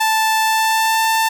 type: tone with pitch glide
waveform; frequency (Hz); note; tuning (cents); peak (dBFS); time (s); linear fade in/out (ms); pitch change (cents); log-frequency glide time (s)
sawtooth; 880 to 890.7; A5 to A5; 0 to +21; -10; 0-1.29; 10; +21; 0.42-1.03
effects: none